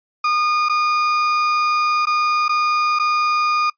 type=tone with dropouts; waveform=35% pulse; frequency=1221 Hz; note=D#6; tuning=33 cents flat; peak=-14 dBFS; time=0.24-3.7 s; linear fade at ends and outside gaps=5 ms; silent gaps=0.687-0.695 / 2.055-2.069 / 2.482-2.492 / 2.989-2.996 s; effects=noise-tail reverb RT60 0.1 s tail -21 dB re dry + resampled to 11025 Hz